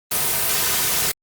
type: noise with comb filter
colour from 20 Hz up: white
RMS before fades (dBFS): -20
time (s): 0.11-1.12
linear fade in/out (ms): 10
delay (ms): 3.6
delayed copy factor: -0.5
effects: Opus 32 kbps